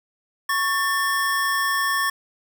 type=tone pair together; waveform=square; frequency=1108.7 / 1784.5 Hz; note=C#6 / A6; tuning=0 / +24 cents; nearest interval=minor sixth; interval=824 cents; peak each=-24 / -23 dBFS; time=0.49-2.1 s; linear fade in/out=5 ms; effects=none